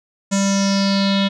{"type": "tone with low-pass filter sweep", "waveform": "square", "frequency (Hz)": 196.8, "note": "G3", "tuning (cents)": 7, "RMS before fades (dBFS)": -17, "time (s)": [0.31, 1.29], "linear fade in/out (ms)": 20, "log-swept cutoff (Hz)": [7200, 3500], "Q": 5.9, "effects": []}